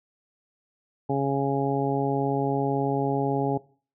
harmonic tone, 138.2 Hz, C#3, 5 cents flat, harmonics 1 / 2 / 3 / 4 / 5 / 6, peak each -28 / -28 / -28 / -34 / -33 / -30 dBFS, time 1.09-3.58 s, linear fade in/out 10 ms, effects noise-tail reverb RT60 0.4 s tail -19 dB re dry

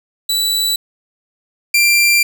sawtooth tone pair in turn, 3951 / 2370 Hz, B7 / D7, 0 / +15 cents, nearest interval major sixth, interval 885 cents, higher first, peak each -11 / -6 dBFS, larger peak second, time 0.29-0.76 / 1.74-2.23 s, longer second, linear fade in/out 5 ms, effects none

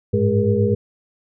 sine tone cluster, 100.7 / 108.8 / 208.9 / 408.5 / 475 Hz, G2 / A2 / G#3 / G#4 / A#4, +47 / -19 / +10 / -29 / +33 cents, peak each -21 dBFS, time 0.13-0.75 s, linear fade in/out 10 ms, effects none

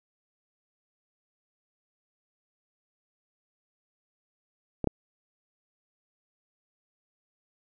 clicks, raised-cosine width 2 ms, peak -15 / -10 dBFS, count 2, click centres 4.843 / 4.873 s, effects none

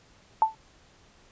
sine tone with exponential decay, 882 Hz, A5, 4 cents sharp, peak -13 dBFS, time 0.42-0.55 s, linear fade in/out 1 ms, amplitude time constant 28 ms, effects pink hiss -58 dBFS RMS until 1.31 s + resampled to 16000 Hz

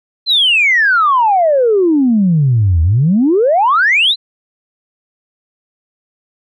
sine exponential two-way sweep, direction down then up, 4186 to 77.78 to 4186 Hz, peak -7 dBFS, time 0.26-4.16 s, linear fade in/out 50 ms, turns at 2.82 s, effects tanh soft clip ceiling -3 dBFS

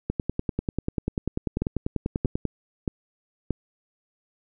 two click trains, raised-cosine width 3 ms, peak -12 / -11 dBFS, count 25 / 4, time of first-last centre 0.1-2.453 / 1.62-3.507 s, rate 10.2 / 1.59 Hz, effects none

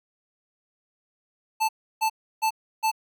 square tone bursts, 880 Hz, A5, in tune, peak -21 dBFS, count 4, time 1.6-2.916 s, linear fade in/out 20 ms, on 89 ms, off 320 ms, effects none

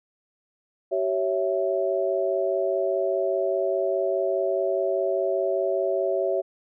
sine chord, C# diminished, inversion second, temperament equal with one note detuned, 383.7 / 554.4 / 659.3 Hz, G4 / C#5 / E5, -37 / 0 / 0 cents, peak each -26 dBFS, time 0.91-6.42 s, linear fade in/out 20 ms, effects none

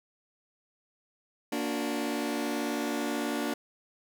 sawtooth chord, Bb augmented, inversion none, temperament just, 233.1 / 291.4 / 364.2 Hz, Bb3 / D4 / F#4, 0 / -13 / -27 cents, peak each -30 / -28 / -33 dBFS, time 1.52-3.54 s, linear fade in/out 5 ms, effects none

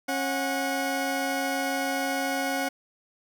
20% pulse tone pair together, 272.7 / 731.8 Hz, C#4 / F#5, -28 / -19 cents, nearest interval octave + perfect fourth, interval 1709 cents, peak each -24 dBFS, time 0.08-2.69 s, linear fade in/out 10 ms, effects none

